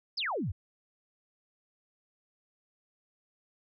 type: exponential sweep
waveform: sine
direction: down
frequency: 5460 to 73.42 Hz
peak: -30 dBFS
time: 0.17-0.52 s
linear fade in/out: 10 ms
effects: none